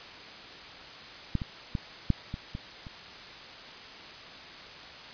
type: clicks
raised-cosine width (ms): 5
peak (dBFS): -14 / -21 / -17 / -10 / -22 / -23 / -30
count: 7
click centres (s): 1.353 / 1.418 / 1.752 / 2.103 / 2.341 / 2.551 / 2.868
effects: white hiss -45 dBFS RMS until 5.13 s + resampled to 11025 Hz